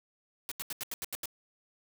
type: noise bursts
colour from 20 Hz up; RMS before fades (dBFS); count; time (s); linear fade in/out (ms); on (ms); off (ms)
white; -37; 8; 0.49-1.257; 0; 25; 81
effects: none